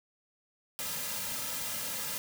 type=noise with comb filter; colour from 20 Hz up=white; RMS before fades=-36 dBFS; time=0.79-2.18 s; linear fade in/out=0 ms; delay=2.7 ms; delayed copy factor=-0.75; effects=none